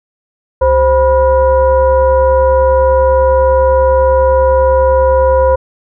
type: tone with frequency modulation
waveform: sine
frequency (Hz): 523.3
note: C5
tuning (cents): 0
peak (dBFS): -6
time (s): 0.61-5.56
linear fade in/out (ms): 10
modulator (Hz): 455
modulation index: 0.85
effects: none